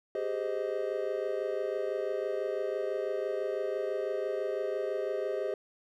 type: chord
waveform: triangle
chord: Ab major seventh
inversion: third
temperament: just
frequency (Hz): 389.3 / 415.3 / 519.1 / 623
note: G4 / Ab4 / C5 / Eb5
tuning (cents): -12 / 0 / -14 / +2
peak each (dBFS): -34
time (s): 0.15-5.54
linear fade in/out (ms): 2
effects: none